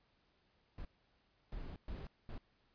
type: noise bursts at uneven times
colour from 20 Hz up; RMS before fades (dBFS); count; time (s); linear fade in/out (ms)
brown; -45; 4; 0.78-0.85 / 1.52-1.76 / 1.88-2.07 / 2.29-2.38; 2
effects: pink hiss -75 dBFS RMS until 2.74 s + resampled to 11025 Hz